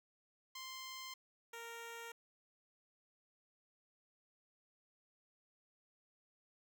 10% pulse tone pair in turn, 1046.5 / 464.1 Hz, C6 / A#4, 0 / -8 cents, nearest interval octave + major second, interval 1408 cents, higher first, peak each -38 / -39 dBFS, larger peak first, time 0.55-1.14 / 1.53-2.12 s, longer neither, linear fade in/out 5 ms, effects none

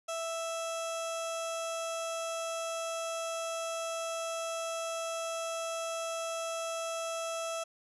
15% pulse tone with notch filter, 659.3 Hz, E5, in tune, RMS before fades -36 dBFS, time 0.08-7.64 s, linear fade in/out 10 ms, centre 1900 Hz, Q 1.1, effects resampled to 24000 Hz

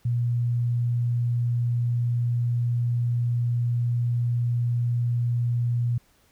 sine tone, 119.9 Hz, A#2, 49 cents sharp, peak -21 dBFS, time 0.05-5.98 s, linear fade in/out 5 ms, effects pink hiss -62 dBFS RMS until 6.31 s

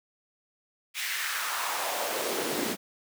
pink noise with high-pass filter sweep, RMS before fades -31 dBFS, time 0.94-2.77 s, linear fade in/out 50 ms, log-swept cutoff 2400 to 230 Hz, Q 2.3, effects none

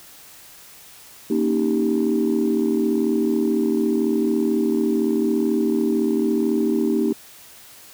sine chord, Eb dominant seventh, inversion second, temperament equal, 233.1 / 277.2 / 311.1 / 392 Hz, Bb3 / Db4 / Eb4 / G4, 0 / 0 / 0 / 0 cents, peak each -21 / -26 / -21 / -22 dBFS, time 1.3-7.13 s, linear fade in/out 5 ms, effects tanh soft clip ceiling -10 dBFS + white hiss -45 dBFS RMS until 7.93 s

